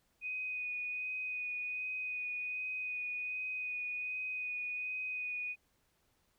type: tone with vibrato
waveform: sine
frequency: 2489 Hz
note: D#7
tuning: in tune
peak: -36 dBFS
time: 0.21-5.56 s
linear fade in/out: 50 ms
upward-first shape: sine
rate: 1.3 Hz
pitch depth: 15 cents each way
effects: pink hiss -75 dBFS RMS until 6.38 s